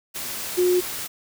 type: tone in noise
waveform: sine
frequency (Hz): 360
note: F#4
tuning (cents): -47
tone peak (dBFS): -16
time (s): 0.57-0.81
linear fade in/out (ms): 20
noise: white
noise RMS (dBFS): -31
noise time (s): 0.14-1.08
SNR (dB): +12
effects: none